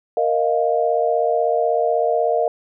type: chord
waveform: sine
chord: Bb suspended fourth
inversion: none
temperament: equal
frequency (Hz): 466.2 / 622.3 / 698.5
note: Bb4 / Eb5 / F5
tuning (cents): 0 / 0 / 0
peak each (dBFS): -20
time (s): 0.17-2.48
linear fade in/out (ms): 2
effects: none